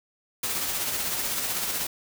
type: noise with tremolo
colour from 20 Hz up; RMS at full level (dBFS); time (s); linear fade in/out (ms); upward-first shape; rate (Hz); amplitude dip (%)
white; -27; 0.43-1.87; 5; triangle; 16; 40
effects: none